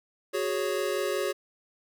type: chord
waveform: square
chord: F# suspended second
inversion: none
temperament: equal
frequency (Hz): 370 / 415.3 / 554.4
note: F#4 / G#4 / C#5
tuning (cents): 0 / 0 / 0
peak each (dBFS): -32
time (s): 0.33-1.33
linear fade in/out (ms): 20
effects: none